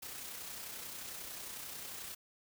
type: noise with amplitude modulation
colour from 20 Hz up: white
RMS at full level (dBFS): -44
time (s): 0.02-2.15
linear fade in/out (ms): 10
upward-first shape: sine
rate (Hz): 31.2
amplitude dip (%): 35
effects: none